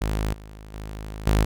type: tone with level steps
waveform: sawtooth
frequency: 52.6 Hz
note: G#1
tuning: 23 cents sharp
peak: -19 / -36 / -29 / -13 dBFS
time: 0.01-1.45 s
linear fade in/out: 10 ms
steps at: 0.33 / 0.74 / 1.27 s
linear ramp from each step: 2 ms
effects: none